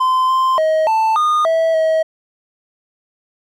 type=tone with pitch steps; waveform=triangle; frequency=1031 / 1043 / 631 / 884 / 1224 / 652 / 639 Hz; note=C6 / C6 / D#5 / A5 / D#6 / E5 / D#5; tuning=-26 / -6 / +24 / +8 / -29 / -19 / +46 cents; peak=-10 dBFS; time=0-2.03 s; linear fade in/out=10 ms; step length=290 ms; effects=none